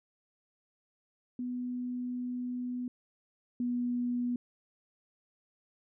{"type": "tone pair in turn", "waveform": "sine", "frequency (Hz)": [247.7, 244], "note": ["B3", "B3"], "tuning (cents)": [5, -21], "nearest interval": "unison", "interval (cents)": 26, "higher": "first", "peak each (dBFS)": [-33, -29], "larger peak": "second", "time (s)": [[1.39, 2.88], [3.6, 4.36]], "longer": "first", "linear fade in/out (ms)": 2, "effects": []}